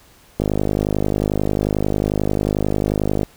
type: click train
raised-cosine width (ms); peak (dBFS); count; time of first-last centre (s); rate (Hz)
2; -5; 146; 0.4-3.232; 51.2
effects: pink hiss -50 dBFS RMS until 3.36 s